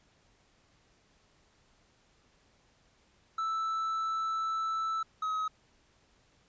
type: tone pair in turn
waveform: triangle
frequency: 1318.5 / 1273.1 Hz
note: E6 / D#6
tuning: 0 / +39 cents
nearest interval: minor second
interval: 61 cents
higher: first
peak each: -28 dBFS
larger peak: neither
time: 3.38-5.03 / 5.22-5.48 s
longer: first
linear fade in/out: 5 ms
effects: pink hiss -67 dBFS RMS until 6.48 s + resampled to 16000 Hz